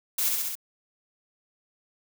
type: noise with echo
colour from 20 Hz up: blue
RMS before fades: -26 dBFS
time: 0.18-0.29 s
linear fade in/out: 5 ms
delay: 66 ms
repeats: 4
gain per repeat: -2 dB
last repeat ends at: 0.554 s
effects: none